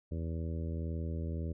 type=harmonic tone; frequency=81.8 Hz; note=E2; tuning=13 cents flat; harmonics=1 / 2 / 3 / 4 / 5 / 6 / 7; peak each=-35 / -41 / -45 / -47 / -49 / -51 / -52 dBFS; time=0.11-1.53 s; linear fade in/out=10 ms; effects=none